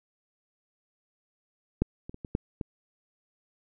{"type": "clicks", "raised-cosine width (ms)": 3, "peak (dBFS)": [-10, -26, -29, -24, -13, -19], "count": 6, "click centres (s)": [1.82, 2.095, 2.144, 2.248, 2.351, 2.612], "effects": []}